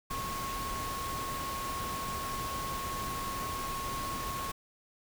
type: tone in noise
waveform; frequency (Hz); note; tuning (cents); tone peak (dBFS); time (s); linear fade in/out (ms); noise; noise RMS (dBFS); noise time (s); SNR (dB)
sine; 1092; C#6; -26; -36; 0.1-4.52; 10; pink; -39; 0.1-4.52; 0
effects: none